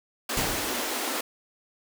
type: high-pass noise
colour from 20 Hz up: pink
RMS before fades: -30 dBFS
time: 0.29-1.21 s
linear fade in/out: 5 ms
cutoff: 230 Hz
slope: 96 dB/octave
type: noise with exponential decay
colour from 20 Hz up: pink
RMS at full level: -25 dBFS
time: 0.37-1.02 s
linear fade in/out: 2 ms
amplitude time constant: 140 ms
effects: none